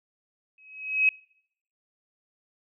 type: tone with exponential growth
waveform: sine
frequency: 2551 Hz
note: D#7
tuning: 43 cents sharp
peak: -15 dBFS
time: 0.58-1.09 s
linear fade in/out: 2 ms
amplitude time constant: 110 ms
effects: noise-tail reverb RT60 0.7 s tail -25 dB re dry